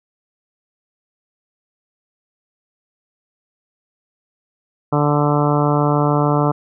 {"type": "harmonic tone", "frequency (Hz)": 146.83, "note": "D3", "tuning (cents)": 0, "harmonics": [1, 2, 3, 4, 5, 6, 7, 8, 9], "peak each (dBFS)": [-17, -20, -22, -23, -24, -25, -25, -26, -27], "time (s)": [4.92, 6.52], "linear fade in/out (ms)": 10, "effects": []}